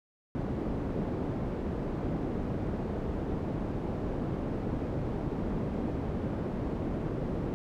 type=low-pass noise; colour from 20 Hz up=white; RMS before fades=-33 dBFS; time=0.35-7.54 s; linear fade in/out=0 ms; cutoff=330 Hz; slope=12 dB/octave; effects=none